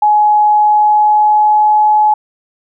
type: tone with pitch glide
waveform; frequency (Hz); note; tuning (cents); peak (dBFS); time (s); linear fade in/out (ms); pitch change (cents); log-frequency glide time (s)
sine; 842 to 849.3; G#5 to G#5; +24 to +39; -6; 0.02-2.14; 5; +15; 0.47-1.9
effects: none